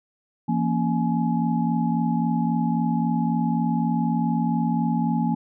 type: tone cluster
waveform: sine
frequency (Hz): 169.2 / 233 / 276.6 / 844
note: E3 / A#3 / C#4 / G#5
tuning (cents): +45 / -1 / -4 / +28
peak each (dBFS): -24 / -23 / -29 / -29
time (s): 0.48-5.35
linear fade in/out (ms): 10
effects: none